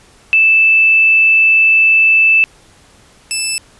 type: tone pair in turn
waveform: sine / 10% pulse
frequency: 2637 / 2637 Hz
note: E7 / E7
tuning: 0 / 0 cents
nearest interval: unison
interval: 0 cents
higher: neither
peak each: -6 dBFS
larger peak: neither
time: 0.33-2.44 / 3.31-3.58 s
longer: first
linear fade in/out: 0 ms
effects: pink hiss -46 dBFS RMS until 3.79 s + resampled to 24000 Hz